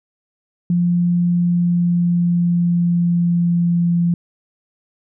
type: tone with pitch glide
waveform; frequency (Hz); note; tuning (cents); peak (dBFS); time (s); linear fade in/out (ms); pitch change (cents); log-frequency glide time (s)
sine; 174.61 to 171.91; F3 to F3; 0 to -27; -13; 0.7-4.14; 2; -27; 1.25-3.96
effects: none